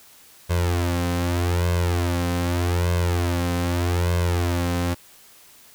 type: tone with flanger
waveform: sawtooth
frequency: 87.31 Hz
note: F2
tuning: in tune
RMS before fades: -22 dBFS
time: 0.49-4.95 s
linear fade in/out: 20 ms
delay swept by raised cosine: 1.9 to 3.9 ms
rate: 0.82 Hz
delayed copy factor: +1
effects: white hiss -50 dBFS RMS until 5.74 s